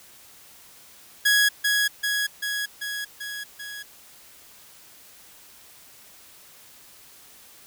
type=tone with echo; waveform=sawtooth; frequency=1666 Hz; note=G#6; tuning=5 cents sharp; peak=-13 dBFS; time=1.25-1.49 s; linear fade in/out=10 ms; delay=390 ms; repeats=6; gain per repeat=-3 dB; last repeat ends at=3.83 s; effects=white hiss -50 dBFS RMS until 7.66 s